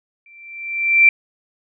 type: tone with exponential growth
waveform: sine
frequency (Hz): 2349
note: D7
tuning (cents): 0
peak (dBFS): -5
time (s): 0.26-1.09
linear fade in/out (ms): 2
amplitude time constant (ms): 180
effects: none